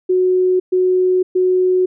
sine tone bursts, 367.9 Hz, F#4, 10 cents flat, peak -11 dBFS, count 3, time 0.09-1.86 s, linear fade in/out 10 ms, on 510 ms, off 120 ms, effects none

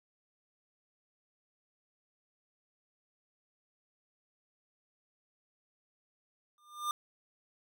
square tone with exponential growth, 1200 Hz, D6, 37 cents sharp, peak -29 dBFS, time 6.58-6.91 s, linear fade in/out 1 ms, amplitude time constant 71 ms, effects none

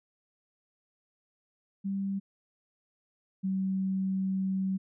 sine tone pair in turn, 196 / 190.75 Hz, G3 / G3, 0 / -47 cents, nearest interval unison, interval 47 cents, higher first, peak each -29 / -27 dBFS, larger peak second, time 1.84-2.2 / 3.43-4.78 s, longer second, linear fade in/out 20 ms, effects none

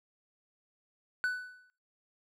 triangle tone with exponential decay, 1493 Hz, F#6, 15 cents sharp, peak -24 dBFS, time 1.24-1.7 s, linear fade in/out 0 ms, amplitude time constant 100 ms, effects noise-tail reverb RT60 0.5 s tail -23 dB re dry

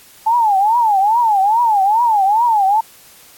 sine tone with vibrato, 860 Hz, A5, 40 cents flat, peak -10 dBFS, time 0.26-2.81 s, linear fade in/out 10 ms, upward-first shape triangle, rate 2.4 Hz, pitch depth 230 cents each way, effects white hiss -44 dBFS RMS until 3.37 s + AAC 64 kbps

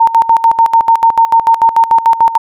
sine tone with tremolo, 913 Hz, A#5, 36 cents flat, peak -3 dBFS, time 0-2.38 s, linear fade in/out 10 ms, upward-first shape square, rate 6.8 Hz, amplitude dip 80%, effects none

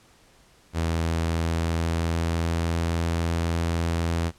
sawtooth tone with pitch glide, 82.41 to 83.71 Hz, E2 to E2, 0 to +27 cents, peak -19 dBFS, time 0.73-4.32 s, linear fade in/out 50 ms, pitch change +27 cents, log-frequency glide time 1.12-2.96 s, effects pink hiss -57 dBFS RMS until 4.38 s + low-pass 10000 Hz 12 dB/octave

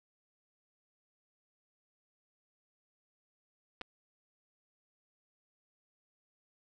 clicks, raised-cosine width 0.3 ms, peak -25 dBFS, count 2, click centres 3.812 / 3.816 s, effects none

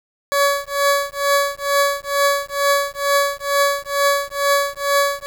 20% pulse tone with tremolo, 565 Hz, C#5, 33 cents sharp, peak -7 dBFS, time 0.32-5.26 s, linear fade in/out 0 ms, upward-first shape triangle, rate 2.2 Hz, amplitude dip 100%, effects 7-bit

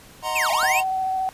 square chord, C half-diminished seventh, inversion first, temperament equal, 622.3 / 740 / 932.3 / 1046.5 Hz, Eb5 / Gb5 / Bb5 / C6, 0 / 0 / 0 / 0 cents, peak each -32 / -31 / -28 / -30 dBFS, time 0.22-0.84 s, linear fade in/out 50 ms
square linear two-way sweep, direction down then up, 2794 to 628 to 2794 Hz, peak -21 dBFS, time 0.35-0.81 s, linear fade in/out 10 ms, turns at 0.51 s
sine tone with vibrato, 757 Hz, F#5, 39 cents sharp, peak -21 dBFS, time 0.63-1.29 s, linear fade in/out 0 ms, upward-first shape sine, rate 14 Hz, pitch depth 11 cents each way
effects pink hiss -47 dBFS RMS until 1.33 s + resampled to 32000 Hz

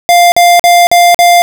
square tone bursts, 698.5 Hz, F5, in tune, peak -3 dBFS, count 5, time 0.09-1.42 s, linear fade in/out 0 ms, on 230 ms, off 45 ms, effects none

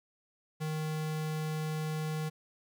square tone, 155.56 Hz, D#3, in tune, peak -33 dBFS, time 0.6-2.3 s, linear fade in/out 20 ms, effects 11-bit

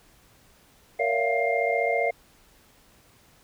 sine tone cluster, 466.6 / 568 / 668 / 703 / 2113 Hz, A#4 / C#5 / E5 / F5 / C7, +2 / +42 / +23 / +11 / +16 cents, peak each -28 dBFS, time 0.99-2.11 s, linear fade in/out 10 ms, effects pink hiss -58 dBFS RMS until 3.43 s

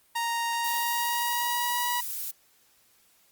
sawtooth tone with pitch glide, 932 to 968.8 Hz, A#5 to B5, -1 to -34 cents, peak -23 dBFS, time 0.15-2.01 s, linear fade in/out 10 ms, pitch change +67 cents, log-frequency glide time 0.54-1.88 s
violet noise, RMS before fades -33 dBFS, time 0.64-2.31 s, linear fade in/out 5 ms
effects white hiss -63 dBFS RMS until 3.31 s + Opus 32 kbps

